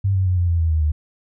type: tone with pitch steps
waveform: sine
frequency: 98 / 94.5 / 91.12 / 87.86 / 84.72 / 81.7 / 78.78 / 75.96 Hz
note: G2 / F#2 / F#2 / F2 / E2 / E2 / D#2 / D#2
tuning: 0 / +37 / -26 / +11 / +48 / -15 / +22 / -41 cents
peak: -15 dBFS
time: 0.04-0.92 s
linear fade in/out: 10 ms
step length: 110 ms
effects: none